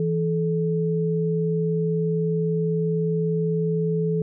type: tone pair together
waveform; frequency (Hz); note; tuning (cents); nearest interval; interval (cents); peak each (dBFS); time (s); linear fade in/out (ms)
sine; 164.4 / 431.9; E3 / A4; -4 / -32; octave + perfect fourth; 1672; -22 / -24; 0-4.22; 2
effects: none